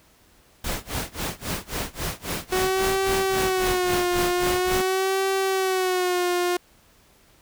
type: noise with tremolo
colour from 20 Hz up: pink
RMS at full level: -27 dBFS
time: 0.64-4.82 s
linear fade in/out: 5 ms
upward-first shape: sine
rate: 3.7 Hz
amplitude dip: 95%
type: tone with vibrato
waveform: sawtooth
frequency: 370 Hz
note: F#4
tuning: in tune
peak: -17 dBFS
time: 2.52-6.57 s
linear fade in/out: 5 ms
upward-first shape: sine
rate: 0.45 Hz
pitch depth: 73 cents each way
effects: pink hiss -57 dBFS RMS until 7.41 s